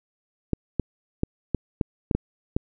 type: clicks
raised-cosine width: 3 ms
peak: -9 dBFS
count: 8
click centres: 0.533 / 0.797 / 1.234 / 1.547 / 1.812 / 2.112 / 2.15 / 2.565 s
effects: none